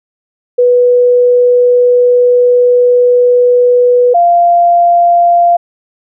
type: tone pair in turn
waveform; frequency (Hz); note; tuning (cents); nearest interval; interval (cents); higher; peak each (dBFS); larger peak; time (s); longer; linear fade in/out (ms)
sine; 491.3 / 693.4; B4 / F5; -9 / -13; tritone; 596; second; -4; neither; 0.58-4.14 / 4.14-5.57; first; 10
effects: none